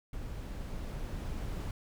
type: noise with level ramp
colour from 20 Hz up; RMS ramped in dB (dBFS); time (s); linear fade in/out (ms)
brown; -41 to -36; 0.13-1.71; 2
effects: none